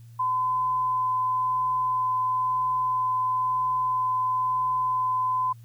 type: tone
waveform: sine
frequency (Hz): 1017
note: C6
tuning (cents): -50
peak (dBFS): -22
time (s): 0.19-5.53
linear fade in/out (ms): 10
effects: added 116 Hz sine -44 dBFS peak until 5.64 s + white hiss -64 dBFS RMS until 5.64 s